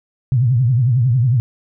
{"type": "tone with vibrato", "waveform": "sine", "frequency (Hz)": 123.47, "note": "B2", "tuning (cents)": 0, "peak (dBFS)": -11, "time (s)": [0.32, 1.4], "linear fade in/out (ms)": 0, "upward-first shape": "triangle", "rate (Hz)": 11, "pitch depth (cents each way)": 200, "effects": []}